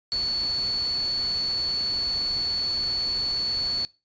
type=tone in noise; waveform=sine; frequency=4435 Hz; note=C#8; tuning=in tune; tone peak=-23 dBFS; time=0.12-3.85 s; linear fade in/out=0 ms; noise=pink; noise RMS=-40 dBFS; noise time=0.12-3.85 s; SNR=+14 dB; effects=noise-tail reverb RT60 0.3 s tail -23 dB re dry + resampled to 16000 Hz